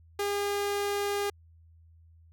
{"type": "tone", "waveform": "sawtooth", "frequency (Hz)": 405.6, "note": "G#4", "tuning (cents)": -41, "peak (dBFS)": -24, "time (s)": [0.19, 1.3], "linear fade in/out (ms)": 5, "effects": ["added 82 Hz sine -54 dBFS peak until 2.32 s"]}